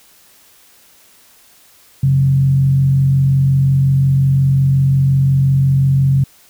sine tone with frequency modulation, 135.9 Hz, C#3, 34 cents flat, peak -9 dBFS, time 2.03-6.24 s, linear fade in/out 5 ms, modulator 45.6 Hz, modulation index 0.35, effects white hiss -48 dBFS RMS until 6.49 s

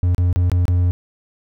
triangle tone with dropouts, 88.8 Hz, F2, 29 cents sharp, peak -11 dBFS, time 0.03-0.91 s, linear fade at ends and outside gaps 0 ms, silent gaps 0.147-0.181 / 0.328-0.36 / 0.498-0.517 / 0.654-0.681 s, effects none

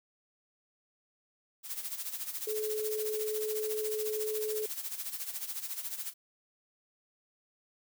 blue noise with tremolo, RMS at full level -36 dBFS, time 1.63-6.14 s, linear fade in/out 50 ms, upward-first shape sine, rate 14 Hz, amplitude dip 70%
sine tone, 430 Hz, A4, 40 cents flat, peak -32 dBFS, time 2.47-4.66 s, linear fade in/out 5 ms
effects none

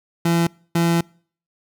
30% pulse tone bursts at uneven times, 168.9 Hz, E3, 42 cents sharp, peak -13 dBFS, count 2, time 0.25-0.47 / 0.75-1.01 s, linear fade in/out 5 ms, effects noise-tail reverb RT60 0.5 s tail -26 dB re dry

